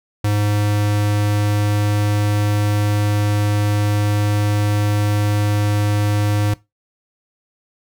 square tone, 103.83 Hz, G#2, in tune, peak -16 dBFS, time 0.24-6.54 s, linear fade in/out 5 ms, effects noise-tail reverb RT60 0.2 s tail -19 dB re dry

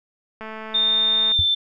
click train, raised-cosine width 0.5 ms, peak -20 dBFS, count 200, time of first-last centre 0.41-1.319 s, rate 219 Hz
sine tone with pitch glide, 3628 to 3549 Hz, A#7 to A7, -48 to +14 cents, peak -16 dBFS, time 0.74-1.55 s, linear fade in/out 10 ms, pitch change -38 cents, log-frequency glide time 1.31-1.41 s
sine tone with exponential decay, 87.31 Hz, F2, in tune, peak -16 dBFS, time 1.39-1.47 s, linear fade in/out 0 ms, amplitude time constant 17 ms
effects none

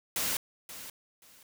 white noise with echo, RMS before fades -31 dBFS, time 0.16-0.37 s, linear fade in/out 2 ms, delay 530 ms, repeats 2, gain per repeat -13 dB, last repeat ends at 1.43 s, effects none

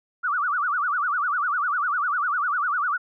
sine tone with vibrato, 1300 Hz, E6, 24 cents flat, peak -21 dBFS, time 0.23-2.98 s, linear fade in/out 20 ms, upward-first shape sine, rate 10 Hz, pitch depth 240 cents each way, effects none

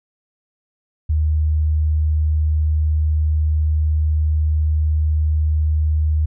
sine tone, 77 Hz, D#2, 17 cents flat, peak -14 dBFS, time 1.09-6.26 s, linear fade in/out 10 ms, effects none

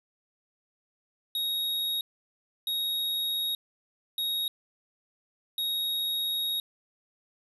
square tone bursts at uneven times, 3766 Hz, A#7, 17 cents sharp, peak -28 dBFS, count 4, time 1.35-2.01 / 2.67-3.55 / 4.18-4.48 / 5.58-6.6 s, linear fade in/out 2 ms, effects resampled to 32000 Hz

